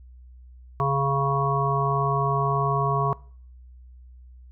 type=harmonic tone; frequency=138.59 Hz; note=C#3; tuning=in tune; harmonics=1 / 3 / 5 / 7 / 8; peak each=-24 / -29 / -29 / -29 / -25 dBFS; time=0.8-3.13 s; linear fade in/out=0 ms; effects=noise-tail reverb RT60 0.5 s tail -22 dB re dry + added 62 Hz sine -44 dBFS peak until 4.51 s